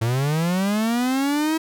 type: linear sweep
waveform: 45% pulse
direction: up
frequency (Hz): 110 to 323.4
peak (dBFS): -19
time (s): 0.01-1.58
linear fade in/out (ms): 10
effects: none